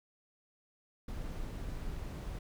brown noise, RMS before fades -40 dBFS, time 1.08-2.39 s, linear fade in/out 5 ms, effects none

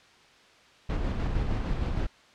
brown noise with tremolo, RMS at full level -27 dBFS, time 0.89-2.07 s, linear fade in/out 10 ms, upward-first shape square, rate 6.5 Hz, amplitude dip 30%, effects white hiss -56 dBFS RMS until 2.34 s + low-pass 4000 Hz 12 dB/octave

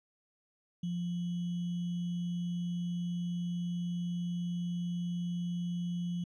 sine tone with sample-and-hold, 174.61 Hz, F3, in tune, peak -32 dBFS, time 0.83-6.24 s, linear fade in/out 5 ms, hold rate 3150 Hz, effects low-pass 5000 Hz 12 dB/octave

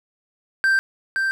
triangle tone with echo, 1568 Hz, G6, in tune, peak -13 dBFS, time 0.64-0.79 s, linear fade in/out 0 ms, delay 520 ms, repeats 1, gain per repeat -4 dB, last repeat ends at 1.31 s, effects none

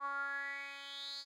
10% pulse tone with band-pass filter sweep, 279.4 Hz, C#4, 14 cents sharp, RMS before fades -42 dBFS, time 0-1.25 s, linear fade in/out 50 ms, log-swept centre 1100 to 4800 Hz, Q 7.2, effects none

